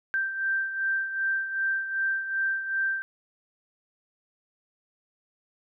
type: beating tone pair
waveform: sine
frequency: 1568 / 1570.6 Hz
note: G6 / G6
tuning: 0 / +3 cents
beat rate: 2.6 Hz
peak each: -26 / -33 dBFS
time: 0.14-3.02 s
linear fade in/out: 0 ms
effects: none